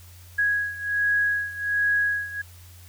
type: beating tone pair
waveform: sine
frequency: 1659 / 1660.3 Hz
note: G#6 / G#6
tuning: -2 / -1 cents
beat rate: 1.3 Hz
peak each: -23 / -26 dBFS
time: 0.38-2.42 s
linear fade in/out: 10 ms
effects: added 88 Hz sine -45 dBFS peak until 2.88 s + white hiss -52 dBFS RMS until 2.88 s